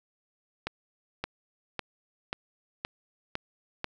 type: accelerating click train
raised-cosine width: 0.3 ms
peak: -15 dBFS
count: 7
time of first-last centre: 0.67-3.844 s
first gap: 570 ms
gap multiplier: 0.97
effects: none